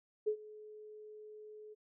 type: tone with ADSR envelope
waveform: sine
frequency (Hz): 426.5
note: G#4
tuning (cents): +46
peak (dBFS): -28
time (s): 0.26-1.75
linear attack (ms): 18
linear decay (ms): 82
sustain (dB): -21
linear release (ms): 24
effects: none